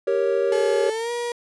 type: chord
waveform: triangle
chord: G diminished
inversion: none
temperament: equal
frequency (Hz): 392 / 466.2 / 554.4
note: G4 / Bb4 / Db5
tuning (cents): 0 / 0 / 0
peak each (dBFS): -21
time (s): 0.07-0.9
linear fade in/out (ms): 5
type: tone with pitch glide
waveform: 35% pulse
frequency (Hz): 427.9 to 477.5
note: A4 to A#4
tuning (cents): -48 to +42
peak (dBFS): -23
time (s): 0.52-1.32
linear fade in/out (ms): 2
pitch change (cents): +190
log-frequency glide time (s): 0.86-1.11
effects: resampled to 24000 Hz